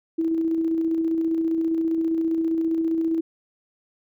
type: tone with tremolo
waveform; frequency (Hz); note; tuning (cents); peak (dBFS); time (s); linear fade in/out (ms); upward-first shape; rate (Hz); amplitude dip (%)
sine; 326.4; E4; -17; -19; 0.18-3.21; 10; square; 15; 25
effects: none